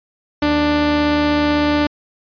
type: tone pair together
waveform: sawtooth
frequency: 77.78 / 295 Hz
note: D#2 / D4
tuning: 0 / +8 cents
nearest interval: octave + major seventh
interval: 2308 cents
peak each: -22 / -10 dBFS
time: 0.42-1.87 s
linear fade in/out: 5 ms
effects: resampled to 11025 Hz